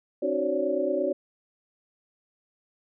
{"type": "tone cluster", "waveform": "sine", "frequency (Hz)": [270.4, 306.7, 371.5, 544, 573], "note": ["C#4", "D#4", "F#4", "C#5", "D5"], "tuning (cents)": [-43, -25, 7, -33, -43], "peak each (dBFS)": [-33, -33, -29, -31, -27], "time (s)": [0.22, 1.13], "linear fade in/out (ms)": 10, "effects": []}